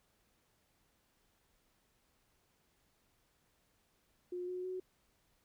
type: tone with pitch steps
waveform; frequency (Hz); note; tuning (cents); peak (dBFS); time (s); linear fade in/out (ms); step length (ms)
sine; 358 / 364 / 370.2; F4 / F#4 / F#4; +43 / -28 / +1; -38; 4.32-4.8; 5; 160
effects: pink hiss -75 dBFS RMS until 5.44 s